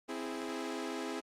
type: chord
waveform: sawtooth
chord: C augmented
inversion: none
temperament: equal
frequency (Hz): 261.6 / 329.6 / 415.3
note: C4 / E4 / G#4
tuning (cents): 0 / 0 / 0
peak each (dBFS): -37 / -37 / -38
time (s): 0.08-1.21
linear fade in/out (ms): 20
effects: low-pass 9000 Hz 12 dB/octave + Opus 32 kbps